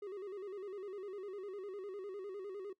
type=tone with vibrato; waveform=triangle; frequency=392 Hz; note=G4; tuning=in tune; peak=-40 dBFS; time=0.02-2.73 s; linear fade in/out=5 ms; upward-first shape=square; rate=9.9 Hz; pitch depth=85 cents each way; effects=noise-tail reverb RT60 0.1 s tail -20 dB re dry